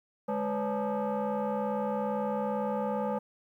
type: tone with frequency modulation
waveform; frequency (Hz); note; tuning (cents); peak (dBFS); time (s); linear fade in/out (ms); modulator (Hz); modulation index
sine; 146.83; D3; 0; -27; 0.28-3.19; 10; 356; 2.3
effects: tanh soft clip ceiling -24 dBFS + 11-bit